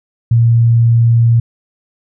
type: tone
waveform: sine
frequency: 116.54 Hz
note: A#2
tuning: in tune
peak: -6 dBFS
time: 0.31-1.4 s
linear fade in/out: 5 ms
effects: none